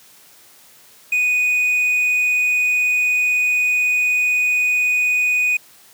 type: tone with quantisation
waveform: triangle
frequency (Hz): 2481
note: D#7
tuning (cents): -6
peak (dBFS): -13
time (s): 1.12-5.57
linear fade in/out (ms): 5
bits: 7
effects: white hiss -48 dBFS RMS until 5.93 s + high-pass 100 Hz 12 dB/octave